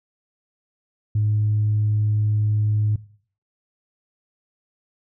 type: tone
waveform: sine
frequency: 106 Hz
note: G#2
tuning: 36 cents sharp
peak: -16 dBFS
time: 1.15-2.96 s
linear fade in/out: 5 ms
effects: noise-tail reverb RT60 0.5 s tail -19 dB re dry + tanh soft clip ceiling -13 dBFS